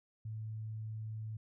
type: tone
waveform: sine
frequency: 109.4 Hz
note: A2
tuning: 9 cents flat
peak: -39 dBFS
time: 0.25-1.37 s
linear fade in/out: 5 ms
effects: none